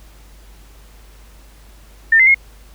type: tone with pitch steps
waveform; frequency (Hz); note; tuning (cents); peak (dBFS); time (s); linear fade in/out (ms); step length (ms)
sine; 1804 / 2069 / 2155; A6 / C7 / C#7; +43 / -20 / -49; -7; 2.12-2.345; 5; 75
effects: added 50 Hz sine -41 dBFS peak until 2.74 s + pink hiss -49 dBFS RMS until 2.74 s